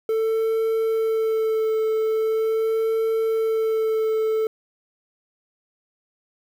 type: tone with vibrato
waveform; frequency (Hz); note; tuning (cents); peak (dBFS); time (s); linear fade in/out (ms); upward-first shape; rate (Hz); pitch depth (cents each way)
triangle; 442.9; A4; +11; -17; 0.09-4.47; 2; sine; 0.42; 15
effects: 8-bit